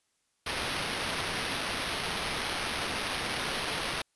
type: noise with sample-and-hold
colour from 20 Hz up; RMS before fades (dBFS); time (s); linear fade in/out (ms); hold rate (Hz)
white; -33; 0.46-4.02; 5; 7350
effects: white hiss -75 dBFS RMS until 4.15 s + resampled to 24000 Hz